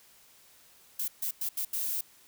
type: noise bursts at uneven times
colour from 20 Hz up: violet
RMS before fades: -32 dBFS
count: 5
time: 0.99-1.08 / 1.22-1.31 / 1.41-1.49 / 1.57-1.65 / 1.73-2.01 s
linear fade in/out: 5 ms
effects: white hiss -59 dBFS RMS until 2.27 s